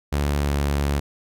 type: tone with pitch glide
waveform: sawtooth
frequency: 72.1 to 71.19 Hz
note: D2 to C#2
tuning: -31 to +47 cents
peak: -16 dBFS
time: 0.12-1 s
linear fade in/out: 10 ms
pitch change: -22 cents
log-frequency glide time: 0.42-0.52 s
effects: none